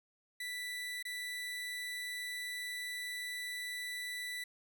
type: tone with dropouts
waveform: 30% pulse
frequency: 1975.5 Hz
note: B6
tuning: in tune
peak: -36 dBFS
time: 0.4-4.44 s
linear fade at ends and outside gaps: 5 ms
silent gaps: 1.027-1.051 s
effects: none